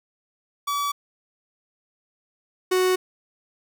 45% pulse tone pair in turn, 1145 / 369.5 Hz, D6 / F#4, -44 / -2 cents, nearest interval octave + minor sixth, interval 1958 cents, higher first, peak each -23 / -18 dBFS, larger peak second, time 0.67-0.92 / 2.71-2.96 s, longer neither, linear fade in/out 10 ms, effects none

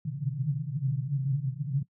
white band-pass noise, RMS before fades -30 dBFS, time 0.05-1.83 s, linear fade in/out 10 ms, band 130 to 150 Hz, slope 96 dB/octave, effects noise-tail reverb RT60 0.1 s tail -19 dB re dry

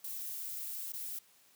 violet noise with dropouts, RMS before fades -41 dBFS, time 0.04-1.19 s, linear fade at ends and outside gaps 5 ms, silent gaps 0.922-0.934 s, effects white hiss -65 dBFS RMS until 1.55 s + high-pass 100 Hz 12 dB/octave

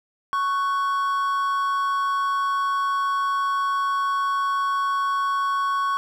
triangle tone pair together, 1108.7 / 1499 Hz, C#6 / F#6, 0 / +22 cents, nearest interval perfect fourth, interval 522 cents, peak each -19 / -29 dBFS, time 0.33-5.97 s, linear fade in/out 0 ms, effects none

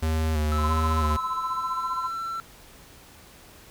square tone with vibrato, 77.78 Hz, D#2, in tune, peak -23 dBFS, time 0.02-1.17 s, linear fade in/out 10 ms, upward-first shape square, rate 1.5 Hz, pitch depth 36 cents each way
triangle tone with pitch glide, 1309 to 1343.5 Hz, E6 to E6, -13 to +33 cents, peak -27 dBFS, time 0.52-2.4 s, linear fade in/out 0 ms, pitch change +46 cents, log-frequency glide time 1.2-1.96 s
sine tone with tremolo, 1025 Hz, C6, 36 cents flat, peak -25 dBFS, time 0.57-2.11 s, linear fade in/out 50 ms, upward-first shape sine, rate 15 Hz, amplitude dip 80%
effects pink hiss -50 dBFS RMS until 3.7 s

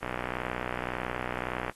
click train, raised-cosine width 0.5 ms, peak -17 dBFS, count 104, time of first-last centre 0.03-1.697 s, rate 61.8 Hz, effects white hiss -61 dBFS RMS until 1.75 s + AAC 32 kbps

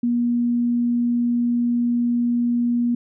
sine tone, 239.4 Hz, A#3, 46 cents sharp, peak -17 dBFS, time 0.03-2.95 s, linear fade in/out 5 ms, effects none

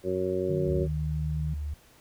harmonic tone, 92.5 Hz, F#2, in tune, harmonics 1 / 2 / 3 / 4 / 5 / 6, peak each -38 / -36 / -38 / -28 / -35 / -33 dBFS, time 0.03-0.88 s, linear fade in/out 50 ms
sine tone with pitch glide, 151.3 to 153.32 Hz, D#3 to D#3, -48 to -25 cents, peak -29 dBFS, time 0.49-1.54 s, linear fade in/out 5 ms, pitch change +23 cents, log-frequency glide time 0.7-0.81 s
sine tone, 73.9 Hz, D2, 11 cents sharp, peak -30 dBFS, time 0.67-1.74 s, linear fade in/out 5 ms
effects pink hiss -58 dBFS RMS until 2 s

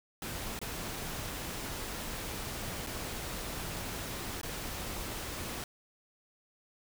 pink noise with dropouts, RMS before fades -39 dBFS, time 0.22-5.64 s, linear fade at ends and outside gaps 2 ms, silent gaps 0.591-0.615 / 2.866-2.87 / 4.414-4.431 s, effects none

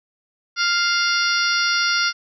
harmonic tone with a mistuned harmonic, 698.5 Hz, F5, in tune, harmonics 2 / 3 / 4 / 5 / 6 / 7 / 8, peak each -20 / -26 / -29 / -30 / -26 / -25 / -26 dBFS, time 0.56-2.13 s, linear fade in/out 50 ms, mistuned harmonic 6, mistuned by +75 cents, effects none

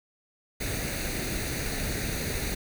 pink noise with comb filter, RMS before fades -31 dBFS, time 0.6-2.55 s, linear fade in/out 10 ms, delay 0.47 ms, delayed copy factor +0.65, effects none

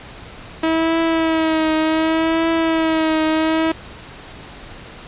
sawtooth tone with vibrato, 321.4 Hz, E4, 44 cents flat, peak -11 dBFS, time 0.63-3.72 s, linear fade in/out 5 ms, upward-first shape triangle, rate 0.67 Hz, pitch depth 43 cents each way, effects pink hiss -37 dBFS RMS until 5.07 s + resampled to 8000 Hz

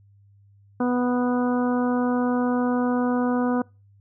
harmonic tone, 246.9 Hz, B3, in tune, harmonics 1 / 2 / 3 / 4 / 5 / 6, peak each -21 / -27 / -31 / -33 / -35 / -37 dBFS, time 0.8-3.62 s, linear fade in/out 5 ms, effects noise-tail reverb RT60 0.3 s tail -25 dB re dry + added 100 Hz sine -52 dBFS peak until 4 s

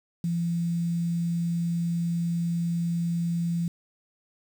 sine tone with quantisation, 170 Hz, F3, 46 cents flat, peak -24 dBFS, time 0.24-3.68 s, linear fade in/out 2 ms, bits 8, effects none

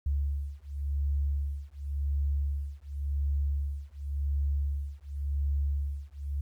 sine beating tone pair, 70.4 / 71.31 Hz, C#2 / C#2, +27 / +50 cents, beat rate 0.91 Hz, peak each -31 dBFS, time 0.06-6.41 s, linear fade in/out 5 ms, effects 11-bit

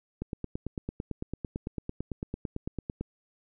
click train, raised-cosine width 3 ms, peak -20 dBFS, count 26, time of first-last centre 0.22-3.01 s, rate 8.96 Hz, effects none

